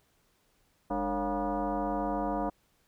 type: tone with frequency modulation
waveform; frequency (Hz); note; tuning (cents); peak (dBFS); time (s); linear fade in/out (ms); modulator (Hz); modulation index
sine; 205.1; G#3; -21; -28; 0.9-2.5; 10; 252; 3.3
effects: pink hiss -70 dBFS RMS until 2.87 s